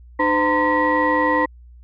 sine tone cluster, 303.5 / 512 / 917 / 1029 / 1925 Hz, D#4 / C5 / A#5 / C6 / B6, -43 / -38 / -29 / -29 / -45 cents, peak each -21 dBFS, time 0.19-1.46 s, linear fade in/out 10 ms, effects tanh soft clip ceiling -7 dBFS + added 60 Hz sine -41 dBFS peak until 1.83 s

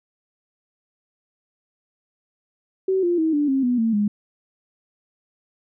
sine tone with pitch steps, 379.9 / 348.4 / 319.5 / 292.9 / 268.6 / 246.3 / 225.9 / 207.1 Hz, F#4 / F4 / D#4 / D4 / C4 / B3 / A3 / G#3, +46 / -4 / +46 / -5 / +46 / -5 / +46 / -5 cents, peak -17 dBFS, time 2.88-4.08 s, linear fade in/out 5 ms, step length 150 ms, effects none

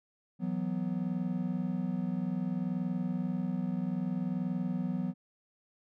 triangle chord, E suspended second, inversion none, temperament just, 164.81 / 185.42 / 247.2 Hz, E3 / F#3 / B3, 0 / +4 / +2 cents, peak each -35 / -31 / -34 dBFS, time 0.39-5.14 s, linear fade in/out 50 ms, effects none

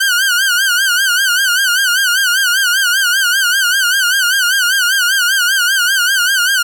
sawtooth tone with vibrato, 1508 Hz, F#6, 32 cents sharp, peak -7 dBFS, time 0-6.63 s, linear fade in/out 10 ms, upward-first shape sine, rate 5.1 Hz, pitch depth 120 cents each way, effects none

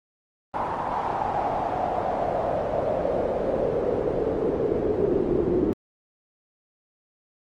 brown noise with band-pass filter sweep, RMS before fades -25 dBFS, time 0.54-5.73 s, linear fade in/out 0 ms, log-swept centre 930 to 350 Hz, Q 4.4, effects Opus 24 kbps

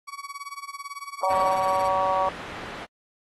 35% pulse tone with tremolo, 1129 Hz, C#6, 31 cents sharp, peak -30 dBFS, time 0.07-1.89 s, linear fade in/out 20 ms, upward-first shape sine, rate 18 Hz, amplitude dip 90%
harmonic tone, 188.8 Hz, F#3, 35 cents sharp, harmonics 3 / 4 / 5 / 6, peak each -26 / -26 / -26 / -26 dBFS, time 1.23-2.29 s, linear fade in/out 2 ms
white low-pass noise, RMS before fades -38 dBFS, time 1.29-2.86 s, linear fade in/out 20 ms, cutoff 1700 Hz, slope 12 dB/octave
effects AAC 32 kbps

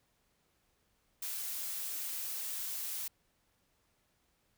blue noise, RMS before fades -39 dBFS, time 1.22-3.08 s, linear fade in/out 5 ms, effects pink hiss -75 dBFS RMS until 4.57 s

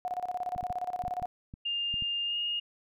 sine tone with tremolo, 724 Hz, F#5, 38 cents flat, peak -29 dBFS, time 0.05-1.26 s, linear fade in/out 0 ms, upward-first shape square, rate 17 Hz, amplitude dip 80%
clicks, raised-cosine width 5 ms, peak -30 dBFS, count 9, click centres 0.562 / 0.63 / 0.704 / 1.039 / 1.081 / 1.221 / 1.539 / 1.941 / 2.023 s
sine tone with pitch glide, 2810 to 2848 Hz, F7 to F7, +10 to +33 cents, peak -29 dBFS, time 1.65-2.6 s, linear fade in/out 10 ms, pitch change +23 cents, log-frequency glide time 2.25-2.36 s
effects none

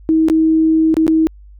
sine tone with dropouts, 319.3 Hz, D#4, 45 cents sharp, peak -9 dBFS, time 0.09-1.27 s, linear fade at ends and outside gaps 0 ms, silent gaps 0.285-0.299 / 0.942-0.968 / 1.067-1.079 s, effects added 50 Hz sine -37 dBFS peak until 1.59 s

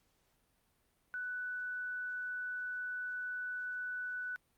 sine tone, 1488 Hz, F#6, 9 cents sharp, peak -37 dBFS, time 1.14-4.36 s, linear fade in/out 0 ms, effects pink hiss -75 dBFS RMS until 4.57 s + Opus 48 kbps

